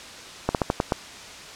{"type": "slowing click train", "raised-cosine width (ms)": 1, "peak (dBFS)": -6, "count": 6, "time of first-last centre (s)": [0.49, 0.922], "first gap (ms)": 58, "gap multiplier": 1.2, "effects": ["white hiss -40 dBFS RMS until 1.55 s", "low-pass 6000 Hz 12 dB/octave"]}